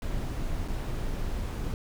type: noise with dropouts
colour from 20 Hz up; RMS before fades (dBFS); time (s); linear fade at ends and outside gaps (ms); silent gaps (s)
brown; -31; 0.02-1.74; 1; 0.679-0.683
effects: none